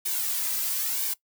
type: noise with flanger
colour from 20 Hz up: blue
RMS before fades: -28 dBFS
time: 0.05-1.14 s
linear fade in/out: 10 ms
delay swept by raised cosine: 1.5 to 2.8 ms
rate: 1 Hz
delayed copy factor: -0.8
effects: noise-tail reverb RT60 0.1 s tail -20 dB re dry